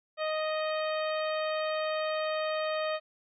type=harmonic tone; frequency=622.3 Hz; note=D#5; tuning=in tune; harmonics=1 / 2 / 3 / 4 / 5 / 6 / 7; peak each=-30 / -36 / -40 / -42 / -44 / -46 / -47 dBFS; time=0.17-3 s; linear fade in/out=50 ms; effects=none